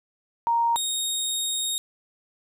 sine / 20% pulse tone pair in turn, 932.3 / 3729 Hz, A#5 / A#7, 0 / 0 cents, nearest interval 2 octaves, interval 2400 cents, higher second, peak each -19 dBFS, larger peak neither, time 0.47-0.76 / 0.76-1.78 s, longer second, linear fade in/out 0 ms, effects 10-bit

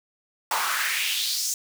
pink noise with high-pass filter sweep, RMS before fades -26 dBFS, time 0.51-1.54 s, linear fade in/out 2 ms, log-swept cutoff 880 to 6700 Hz, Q 3.1, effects none

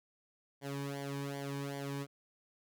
sawtooth tone with flanger, 140 Hz, C#3, 18 cents sharp, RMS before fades -40 dBFS, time 0.61-2.07 s, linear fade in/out 50 ms, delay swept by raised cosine 0.76 to 1.52 ms, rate 2.6 Hz, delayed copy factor -0.85, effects none

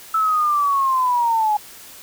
sine linear sweep, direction down, 1318.5 to 830.6 Hz, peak -15 dBFS, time 0.14-1.57 s, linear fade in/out 5 ms, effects white hiss -41 dBFS RMS until 2.02 s

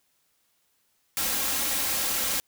white noise with comb filter, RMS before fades -27 dBFS, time 1.17-2.4 s, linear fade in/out 0 ms, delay 3.7 ms, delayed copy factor +0.55, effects white hiss -70 dBFS RMS until 2.47 s

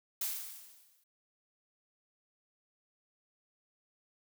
blue noise with exponential decay, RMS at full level -33 dBFS, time 0.21-1.04 s, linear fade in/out 5 ms, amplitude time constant 180 ms, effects none

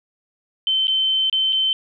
sine tone with dropouts, 3084 Hz, G7, 29 cents flat, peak -16 dBFS, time 0.67-1.73 s, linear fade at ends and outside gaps 1 ms, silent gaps 0.871-0.88 / 1.298-1.327 / 1.525-1.529 s, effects none

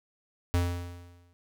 square tone with exponential decay, 87.6 Hz, F2, 6 cents sharp, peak -22 dBFS, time 0.54-1.33 s, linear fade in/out 0 ms, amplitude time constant 170 ms, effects none

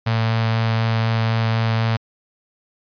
sawtooth tone with notch filter, 113 Hz, A2, 47 cents sharp, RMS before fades -19 dBFS, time 0.06-1.97 s, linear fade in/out 10 ms, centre 330 Hz, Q 0.85, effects resampled to 11025 Hz

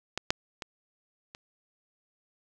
clicks, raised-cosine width 0.2 ms, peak -13 / -6 / -19 / -26 dBFS, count 4, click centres 0.176 / 0.305 / 0.622 / 1.349 s, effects none

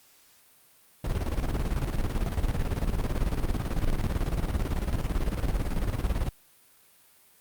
brown noise with tremolo, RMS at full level -25 dBFS, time 1.04-6.29 s, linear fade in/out 5 ms, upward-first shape square, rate 18 Hz, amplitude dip 60%, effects white hiss -59 dBFS RMS until 7.4 s + Opus 48 kbps

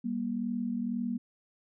sine tone pair together, 196.47 / 238.5 Hz, G3 / A#3, +4 / +40 cents, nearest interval minor third, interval 336 cents, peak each -35 / -31 dBFS, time 0.04-1.18 s, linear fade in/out 10 ms, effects none

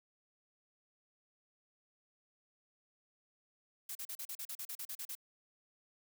blue noise bursts, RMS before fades -43 dBFS, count 13, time 3.89-5.152 s, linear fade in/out 5 ms, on 62 ms, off 38 ms, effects none

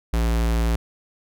square tone, 57 Hz, A#1, 38 cents flat, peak -19 dBFS, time 0.13-0.76 s, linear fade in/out 5 ms, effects none

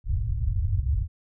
white low-pass noise, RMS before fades -25 dBFS, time 0.04-1.08 s, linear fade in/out 50 ms, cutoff 110 Hz, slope 48 dB/octave, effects none

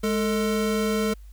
square tone pair together, 209.4 / 445 Hz, G#3 / A4, +15 / +20 cents, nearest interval octave + minor second, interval 1305 cents, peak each -25 / -26 dBFS, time 0.03-1.14 s, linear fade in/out 10 ms, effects added 50 Hz sine -41 dBFS peak until 1.32 s + white hiss -63 dBFS RMS until 1.32 s

